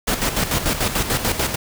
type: noise with tremolo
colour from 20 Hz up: pink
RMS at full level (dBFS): -19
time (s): 0.07-1.56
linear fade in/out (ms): 10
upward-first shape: square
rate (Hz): 6.8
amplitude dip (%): 60
effects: none